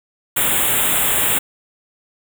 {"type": "band-stop noise", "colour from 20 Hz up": "white", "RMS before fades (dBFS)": -17, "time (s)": [0.36, 1.39], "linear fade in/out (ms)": 10, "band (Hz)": [3700, 7200], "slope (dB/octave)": 96, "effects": []}